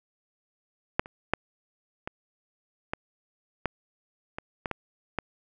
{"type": "clicks", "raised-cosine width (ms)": 0.5, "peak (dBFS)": [-6, -27, -7, -18, -14, -11, -19, -15, -15, -12], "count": 10, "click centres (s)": [0.995, 1.059, 1.336, 2.075, 2.935, 3.657, 4.385, 4.658, 4.713, 5.187], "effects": []}